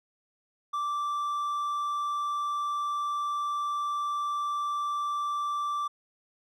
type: tone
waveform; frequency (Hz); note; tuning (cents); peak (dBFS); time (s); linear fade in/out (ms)
triangle; 1170; D6; -7; -26; 0.73-5.88; 10
effects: none